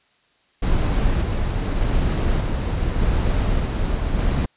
brown noise with tremolo, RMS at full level -19 dBFS, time 0.62-4.46 s, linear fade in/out 10 ms, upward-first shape square, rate 0.84 Hz, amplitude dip 25%, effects white hiss -61 dBFS RMS until 4.56 s + resampled to 8000 Hz

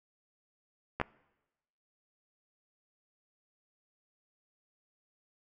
clicks, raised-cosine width 0.5 ms, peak -18 / -13 dBFS, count 2, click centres 1 / 1.014 s, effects noise-tail reverb RT60 1.0 s tail -23 dB re dry

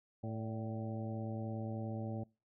harmonic tone with a mistuned harmonic, 110.4 Hz, A2, 6 cents sharp, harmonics 1 / 2 / 3 / 4 / 5 / 6 / 7, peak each -40 / -43 / -48 / -52 / -48 / -56 / -51 dBFS, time 0.23-2.24 s, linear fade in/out 10 ms, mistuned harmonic 5, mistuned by +54 cents, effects noise-tail reverb RT60 0.3 s tail -25 dB re dry

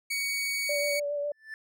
sawtooth tone, 2244 Hz, C#7, 21 cents sharp, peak -25 dBFS, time 0.1-1 s, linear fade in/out 10 ms
sine tone with vibrato, 580 Hz, D5, 22 cents flat, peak -28 dBFS, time 0.69-1.32 s, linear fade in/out 5 ms, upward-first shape sine, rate 7.3 Hz, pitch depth 22 cents each way
triangle tone with exponential growth, 1760 Hz, A6, in tune, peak -32 dBFS, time 1.32-1.54 s, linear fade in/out 1 ms, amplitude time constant 46 ms
effects none

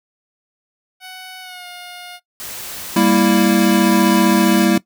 10% pulse tone with pitch glide, 745 to 713.8 Hz, F#5 to F5, +12 to +38 cents, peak -24 dBFS, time 1-2.2 s, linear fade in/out 50 ms, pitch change -74 cents, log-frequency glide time 1.41-1.66 s
white noise, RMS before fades -30 dBFS, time 2.4-4.65 s, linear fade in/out 0 ms
square chord, E diminished, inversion first, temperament equal with one note detuned, 197.93 / 233.1 / 329.6 Hz, G3 / Bb3 / E4, +17 / 0 / 0 cents, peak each -16 / -17 / -16 dBFS, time 2.96-4.78 s, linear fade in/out 5 ms
effects noise-tail reverb RT60 0.1 s tail -19 dB re dry

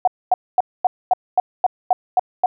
sine tone bursts, 735 Hz, F#5, 12 cents flat, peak -10 dBFS, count 10, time 0.05-2.46 s, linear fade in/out 2 ms, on 25 ms, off 240 ms, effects none

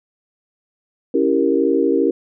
sine chord, C# diminished seventh, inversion none, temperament equal, 277.2 / 329.6 / 392 / 466.2 Hz, C#4 / E4 / G4 / Bb4, 0 / 0 / 0 / 0 cents, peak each -19 dBFS, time 1.14-2.11 s, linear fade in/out 5 ms, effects none

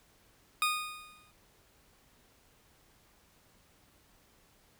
20% pulse tone with exponential decay, 1234 Hz, D#6, 15 cents flat, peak -20 dBFS, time 0.62-1.31 s, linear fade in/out 1 ms, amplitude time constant 150 ms, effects pink hiss -65 dBFS RMS until 4.79 s

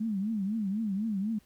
sine tone with vibrato, 207.7 Hz, G#3, in tune, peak -28 dBFS, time 0-1.39 s, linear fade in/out 10 ms, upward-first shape triangle, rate 4 Hz, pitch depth 190 cents each way, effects pink hiss -65 dBFS RMS until 1.45 s

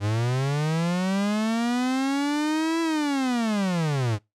45% pulse linear two-way sweep, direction up then down, 99.6 to 333 to 99.6 Hz, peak -22 dBFS, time 0-4.19 s, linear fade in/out 50 ms, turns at 2.81 s, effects noise-tail reverb RT60 0.2 s tail -24 dB re dry + low-pass 8000 Hz 12 dB/octave

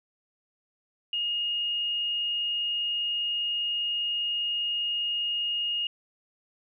sine tone, 2855 Hz, F7, 37 cents sharp, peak -26 dBFS, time 1.13-5.87 s, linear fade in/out 2 ms, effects none

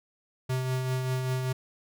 square tone with tremolo, 129.1 Hz, C3, 23 cents flat, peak -26 dBFS, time 0.49-1.53 s, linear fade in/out 10 ms, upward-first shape triangle, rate 5.1 Hz, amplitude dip 40%, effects none

